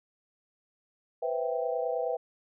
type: chord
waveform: sine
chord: C major seventh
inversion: third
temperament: equal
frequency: 493.9 / 523.3 / 659.3 / 784 Hz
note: B4 / C5 / E5 / G5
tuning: 0 / 0 / 0 / 0 cents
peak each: -31 / -36 / -33 / -36 dBFS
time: 1.22-2.17 s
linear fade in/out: 10 ms
effects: none